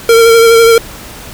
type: tone with vibrato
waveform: square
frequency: 458.5 Hz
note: A#4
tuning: 29 cents flat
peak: -3 dBFS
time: 0.09-0.78 s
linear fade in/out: 2 ms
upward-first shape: sine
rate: 12 Hz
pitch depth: 23 cents each way
effects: pink hiss -29 dBFS RMS until 1.33 s